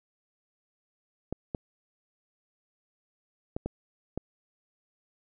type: clicks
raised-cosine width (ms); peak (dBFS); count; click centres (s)
2; -18; 5; 1.326 / 1.548 / 3.565 / 3.66 / 4.176
effects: none